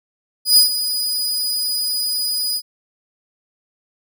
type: tone with ADSR envelope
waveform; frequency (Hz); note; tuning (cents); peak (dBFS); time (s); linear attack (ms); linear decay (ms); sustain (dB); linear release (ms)
sawtooth; 4946; D#8; -11; -4; 0.45-2.62; 120; 120; -12; 59
effects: none